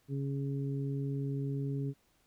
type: harmonic tone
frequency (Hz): 138.59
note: C#3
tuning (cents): 0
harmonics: 1 / 2 / 3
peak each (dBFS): -33 / -39 / -43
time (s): 0.08-1.94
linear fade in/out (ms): 50
effects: pink hiss -71 dBFS RMS until 2.26 s